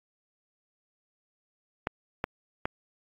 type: clicks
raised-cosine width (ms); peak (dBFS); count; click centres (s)
0.5; -13; 3; 1.871 / 2.241 / 2.655
effects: AAC 32 kbps